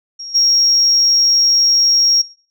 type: tone with level steps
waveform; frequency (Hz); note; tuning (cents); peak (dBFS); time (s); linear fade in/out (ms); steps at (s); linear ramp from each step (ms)
sine; 5588; F8; 0; -26 / -8; 0.19-2.22; 10; 0.34; 20
effects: noise-tail reverb RT60 0.4 s tail -20 dB re dry + tanh soft clip ceiling -5 dBFS